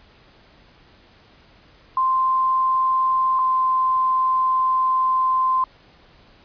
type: tone pair in turn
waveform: sine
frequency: 1044 / 1038.7 Hz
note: C6 / C6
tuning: -4 / -13 cents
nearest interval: unison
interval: 9 cents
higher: first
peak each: -16 dBFS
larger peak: neither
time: 1.97-3.39 / 3.39-5.64 s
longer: second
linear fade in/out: 2 ms
effects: pink hiss -52 dBFS RMS until 6.44 s + resampled to 11025 Hz